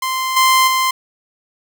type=tone with level steps; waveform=sawtooth; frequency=1042 Hz; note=C6; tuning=7 cents flat; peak=-14 / -6 / -10 dBFS; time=0.02-0.91 s; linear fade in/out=5 ms; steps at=0.36 / 0.67 s; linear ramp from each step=10 ms; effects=none